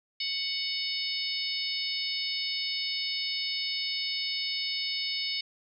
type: harmonic tone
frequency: 740 Hz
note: F#5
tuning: in tune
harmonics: 3 / 4 / 5 / 6 / 7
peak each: -37 / -37 / -36 / -35 / -35 dBFS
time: 0.2-5.41 s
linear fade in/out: 5 ms
effects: none